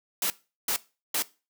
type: noise bursts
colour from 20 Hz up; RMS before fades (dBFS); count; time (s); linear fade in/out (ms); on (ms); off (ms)
white; -27; 3; 0.22-1.223; 2; 81; 380
effects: noise-tail reverb RT60 0.3 s tail -19 dB re dry + high-pass 200 Hz 12 dB/octave